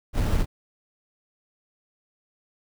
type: noise with sample-and-hold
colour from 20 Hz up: brown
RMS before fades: -22 dBFS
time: 0.13-0.46 s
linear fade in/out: 50 ms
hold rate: 4410 Hz
effects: none